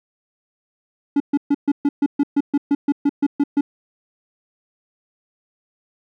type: tone bursts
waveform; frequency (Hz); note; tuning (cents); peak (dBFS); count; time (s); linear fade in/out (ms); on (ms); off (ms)
triangle; 285.4; D4; -49; -11; 15; 1.16-3.61; 5; 42; 130
effects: none